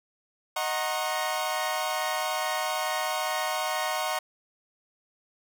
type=chord; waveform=sawtooth; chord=D# minor seventh; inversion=none; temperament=equal with one note detuned; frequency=622.3 / 740 / 932.3 / 1082.8 Hz; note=D#5 / F#5 / A#5 / C#6; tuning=0 / 0 / 0 / -41 cents; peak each=-29 / -28 / -30 / -29 dBFS; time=0.56-4.19 s; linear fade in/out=5 ms; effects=none